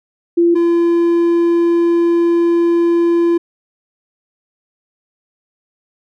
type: tone pair in turn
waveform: sine / triangle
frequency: 342 / 340.7 Hz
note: F4 / F4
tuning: -36 / -43 cents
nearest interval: unison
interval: 7 cents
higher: first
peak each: -8 dBFS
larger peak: neither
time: 0.37-0.55 / 0.55-3.38 s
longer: second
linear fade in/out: 10 ms
effects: none